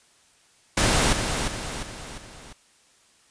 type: noise with echo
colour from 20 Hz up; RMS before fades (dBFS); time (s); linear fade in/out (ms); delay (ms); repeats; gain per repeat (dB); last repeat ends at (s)
pink; -20; 0.77-1.13; 5; 350; 4; -6; 2.53
effects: white hiss -59 dBFS RMS until 3.3 s + resampled to 22050 Hz